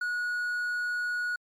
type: tone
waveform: triangle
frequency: 1457 Hz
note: F#6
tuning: 27 cents flat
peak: -26 dBFS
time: 0.01-1.36 s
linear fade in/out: 5 ms
effects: MP3 96 kbps